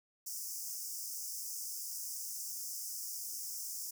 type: high-pass noise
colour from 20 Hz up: pink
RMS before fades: -42 dBFS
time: 0.26-3.91 s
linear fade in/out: 10 ms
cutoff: 5100 Hz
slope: 96 dB/octave
effects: none